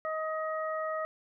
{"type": "harmonic tone", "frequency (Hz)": 630, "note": "D#5", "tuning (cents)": 21, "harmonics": [1, 2, 3], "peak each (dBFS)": [-33, -35, -42], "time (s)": [0.05, 1.05], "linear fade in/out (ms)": 0, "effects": []}